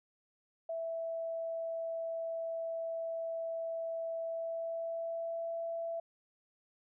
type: tone with pitch glide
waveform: sine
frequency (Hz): 659.3 to 667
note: E5 to E5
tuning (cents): 0 to +20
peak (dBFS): -35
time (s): 0.69-6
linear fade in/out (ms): 5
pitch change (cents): +20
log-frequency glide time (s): 4.2-5.53
effects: none